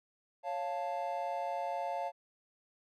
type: chord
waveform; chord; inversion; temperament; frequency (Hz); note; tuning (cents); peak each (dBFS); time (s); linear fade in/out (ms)
triangle; Db augmented; none; equal; 554.4 / 698.5 / 880; Db5 / F5 / A5; 0 / 0 / 0; -38 / -35 / -37; 0.43-2.12; 50
effects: none